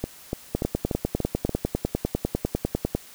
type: two click trains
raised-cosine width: 2 ms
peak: -12 / -9 dBFS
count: 6 / 25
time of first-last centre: 0.04-1.493 / 0.55-2.95 s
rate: 3.44 / 10 Hz
effects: white hiss -47 dBFS RMS until 3.14 s